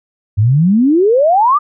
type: exponential sweep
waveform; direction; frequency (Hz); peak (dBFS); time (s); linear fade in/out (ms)
sine; up; 97.3 to 1241; -7; 0.37-1.59; 20
effects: none